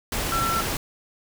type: tone in noise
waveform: sine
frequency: 1345 Hz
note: E6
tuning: 34 cents sharp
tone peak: -23 dBFS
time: 0.32-0.61 s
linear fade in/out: 2 ms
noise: pink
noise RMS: -27 dBFS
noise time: 0.12-0.77 s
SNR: +1 dB
effects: none